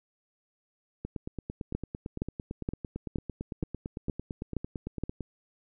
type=two click trains; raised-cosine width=3 ms; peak=-17 / -22 dBFS; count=8 / 38; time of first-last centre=1.75-5.036 / 1.05-5.207 s; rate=2.13 / 8.9 Hz; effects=none